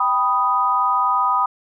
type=chord; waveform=sine; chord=G augmented; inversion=none; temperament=equal; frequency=784 / 987.8 / 1244.5 Hz; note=G5 / B5 / D#6; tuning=0 / 0 / 0 cents; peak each=-24 / -19 / -18 dBFS; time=0-1.46 s; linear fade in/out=5 ms; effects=none